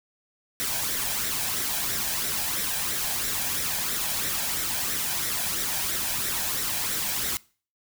white noise with flanger, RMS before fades -28 dBFS, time 0.6-7.37 s, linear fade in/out 0 ms, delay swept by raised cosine 0.52 to 1.27 ms, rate 3 Hz, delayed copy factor +0.5, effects noise-tail reverb RT60 0.4 s tail -22 dB re dry

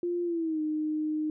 sine tone with pitch glide, 349.2 to 307.5 Hz, F4 to D#4, 0 to -20 cents, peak -27 dBFS, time 0.03-1.3 s, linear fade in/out 2 ms, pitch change -220 cents, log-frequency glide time 0.24-0.61 s, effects none

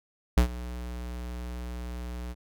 square tone with ADSR envelope, 60.6 Hz, B1, 32 cents flat, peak -16 dBFS, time 0.37-2.35 s, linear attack 6 ms, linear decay 97 ms, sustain -19 dB, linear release 38 ms, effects none

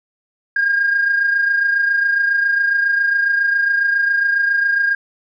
sine tone pair together, 1616 / 1643.3 Hz, G#6 / G#6, -48 / -19 cents, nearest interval unison, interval 29 cents, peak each -13 / -22 dBFS, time 0.56-4.95 s, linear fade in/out 5 ms, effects tanh soft clip ceiling -8 dBFS

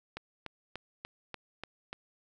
click train, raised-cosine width 0.3 ms, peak -23 dBFS, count 7, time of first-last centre 0.17-1.93 s, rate 3.41 Hz, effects none

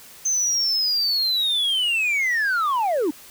sine linear sweep, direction down, 6272 to 270 Hz, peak -16 dBFS, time 0.25-3.11 s, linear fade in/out 10 ms, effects tanh soft clip ceiling -18 dBFS + white hiss -45 dBFS RMS until 3.3 s

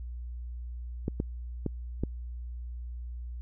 clicks, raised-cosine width 3 ms, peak -16 dBFS, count 4, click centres 1.081 / 1.201 / 1.663 / 2.036 s, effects added 60 Hz sine -36 dBFS peak until 3.41 s

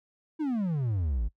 triangle exponential sweep, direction down, 325.1 to 49.23 Hz, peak -24 dBFS, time 0.39-1.29 s, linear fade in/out 20 ms, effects noise-tail reverb RT60 0.1 s tail -21 dB re dry

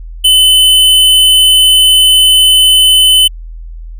square tone, 3028 Hz, F#7, 39 cents sharp, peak -4 dBFS, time 0.24-3.28 s, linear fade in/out 10 ms, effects added 41 Hz sine -23 dBFS peak until 3.99 s

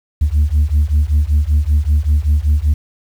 sine beating tone pair, 71.8 / 77 Hz, D2 / D#2, -39 / -17 cents, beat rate 5.2 Hz, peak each -12 / -12 dBFS, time 0.21-2.74 s, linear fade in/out 10 ms, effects tanh soft clip ceiling -7 dBFS + 7-bit

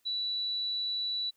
sine tone, 3946 Hz, B7, 2 cents flat, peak -30 dBFS, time 0.05-1.31 s, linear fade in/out 20 ms, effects white hiss -73 dBFS RMS until 1.36 s

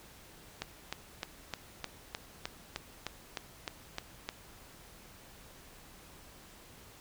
click train, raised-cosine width 0.2 ms, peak -18 dBFS, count 13, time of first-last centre 0.62-4.29 s, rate 3.27 Hz, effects pink hiss -55 dBFS RMS until 7 s

